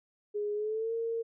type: tone with pitch glide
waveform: sine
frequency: 415.3 to 458.2 Hz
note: G#4 to A#4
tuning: 0 to -30 cents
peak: -30 dBFS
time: 0.34-1.23 s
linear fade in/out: 20 ms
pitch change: +170 cents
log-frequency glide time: 0.54-0.93 s
effects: none